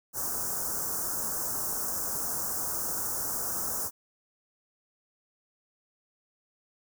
white band-stop noise, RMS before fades -32 dBFS, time 0.13-3.91 s, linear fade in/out 50 ms, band 1500 to 5600 Hz, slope 48 dB/octave, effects none

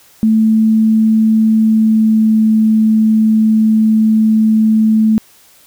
sine tone with pitch glide, 220 to 218.7 Hz, A3 to A3, 0 to -10 cents, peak -7 dBFS, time 0.23-5.18 s, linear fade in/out 0 ms, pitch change -10 cents, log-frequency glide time 1.6-2.46 s, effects white hiss -46 dBFS RMS until 5.66 s

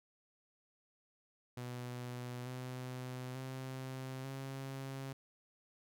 sawtooth tone with pitch steps, 123.47 / 127.16 / 130.96 / 134.88 Hz, B2 / C3 / C3 / C#3, 0 / -49 / +2 / -47 cents, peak -38 dBFS, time 1.57-5.13 s, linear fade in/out 5 ms, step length 890 ms, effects none

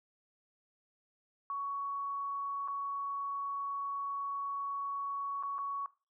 sine tone with dropouts, 1118 Hz, C#6, 14 cents sharp, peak -34 dBFS, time 1.5-5.86 s, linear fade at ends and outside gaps 1 ms, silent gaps 2.677-2.683 / 5.427-5.434 / 5.583-5.588 s, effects noise-tail reverb RT60 0.3 s tail -18 dB re dry

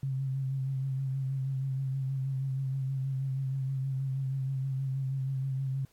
sine tone with vibrato, 133.9 Hz, C3, 40 cents sharp, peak -29 dBFS, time 0.03-5.85 s, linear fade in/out 2 ms, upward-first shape sine, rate 6.3 Hz, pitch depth 32 cents each way, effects pink hiss -66 dBFS RMS until 5.92 s + AAC 64 kbps

